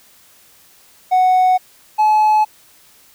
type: tone pair in turn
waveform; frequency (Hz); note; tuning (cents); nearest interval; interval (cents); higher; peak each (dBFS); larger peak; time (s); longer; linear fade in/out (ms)
triangle; 740 / 856.4; F#5 / A5; 0 / -47; minor third; 253; second; -7; neither; 1.11-1.58 / 1.98-2.45; neither; 20
effects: tanh soft clip ceiling -4 dBFS + white hiss -49 dBFS RMS until 3.14 s